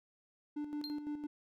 triangle tone with tremolo, 295.9 Hz, D4, 13 cents sharp, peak -34 dBFS, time 0.56-1.27 s, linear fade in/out 10 ms, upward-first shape square, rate 5.9 Hz, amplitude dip 55%
triangle tone with exponential decay, 4186 Hz, C8, in tune, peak -36 dBFS, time 0.84-1.02 s, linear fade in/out 0 ms, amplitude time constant 37 ms
effects none

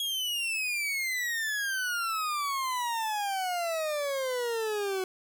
40% pulse exponential sweep, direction down, 3322 to 370.4 Hz, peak -28 dBFS, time 0-5.04 s, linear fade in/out 2 ms, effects 10-bit

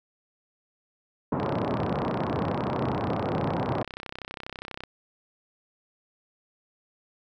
pink band-pass noise, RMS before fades -28 dBFS, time 1.32-3.83 s, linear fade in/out 5 ms, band 100 to 1100 Hz, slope 24 dB/octave
click train, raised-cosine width 0.3 ms, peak -20 dBFS, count 112, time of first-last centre 1.4-4.837 s, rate 32.3 Hz
effects none

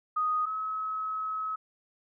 sine tone pair in turn, 1245 / 1283.7 Hz, D#6 / E6, +1 / -46 cents, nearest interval minor second, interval 53 cents, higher second, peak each -25 / -30 dBFS, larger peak first, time 0.16-0.46 / 0.46-1.56 s, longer second, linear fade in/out 10 ms, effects none

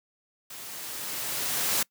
white noise with level ramp, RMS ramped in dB -42 to -25 dBFS, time 0.5-1.83 s, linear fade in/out 5 ms, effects noise-tail reverb RT60 0.1 s tail -24 dB re dry + high-pass 100 Hz 12 dB/octave

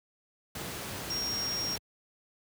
sine tone in noise, 5580 Hz, F8, 2 cents flat, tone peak -31 dBFS, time 1.1-1.76 s, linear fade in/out 5 ms, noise pink, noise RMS -38 dBFS, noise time 0.55-1.78 s, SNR +4 dB, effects high-pass 80 Hz 12 dB/octave

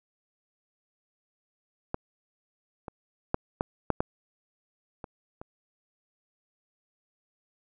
clicks, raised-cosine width 1 ms, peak -15 / -23 / -10 / -12 / -9 / -11 / -24 / -26 dBFS, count 8, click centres 1.944 / 2.882 / 3.344 / 3.609 / 3.903 / 4.005 / 5.042 / 5.415 s, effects none

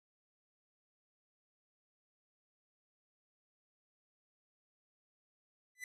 45% pulse tone with exponential growth, 2000 Hz, B6, 21 cents sharp, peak -38 dBFS, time 5.75-5.84 s, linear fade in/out 2 ms, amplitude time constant 18 ms, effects resampled to 32000 Hz

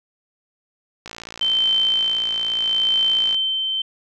click train, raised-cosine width 0.2 ms, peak -16 dBFS, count 131, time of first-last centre 1.06-3.345 s, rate 56.9 Hz
sine tone with tremolo, 3099 Hz, G7, 21 cents flat, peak -15 dBFS, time 1.41-3.82 s, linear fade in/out 5 ms, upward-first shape sine, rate 0.77 Hz, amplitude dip 45%
effects none

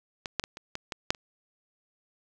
clicks, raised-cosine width 0.2 ms, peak -16 / -9 / -17 / -24 / -17 / -16 / -6 / -30 dBFS, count 8, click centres 0.258 / 0.397 / 0.439 / 0.571 / 0.754 / 0.922 / 1.105 / 1.148 s, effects none

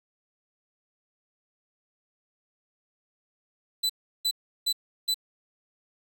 40% pulse tone bursts, 3996 Hz, B7, 20 cents sharp, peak -22 dBFS, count 4, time 3.83-5.144 s, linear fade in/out 10 ms, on 66 ms, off 350 ms, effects none

